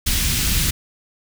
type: band-stop noise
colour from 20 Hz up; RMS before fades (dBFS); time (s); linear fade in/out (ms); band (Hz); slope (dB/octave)
pink; -19; 0.06-0.71; 10; 170 to 2500; 12
effects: none